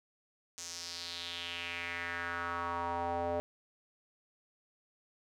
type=tone with band-pass filter sweep; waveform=square; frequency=86 Hz; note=F2; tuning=26 cents flat; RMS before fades=-38 dBFS; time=0.58-3.4 s; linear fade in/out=0 ms; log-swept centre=6500 to 610 Hz; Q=3.4; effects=none